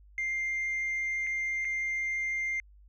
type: tone with dropouts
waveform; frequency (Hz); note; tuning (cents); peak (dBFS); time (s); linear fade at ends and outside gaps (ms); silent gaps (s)
sine; 2102; C7; +7; -27; 0.18-2.6; 1; 1.267-1.27 / 1.647-1.651
effects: tanh soft clip ceiling -27 dBFS + added 50 Hz sine -53 dBFS peak until 2.88 s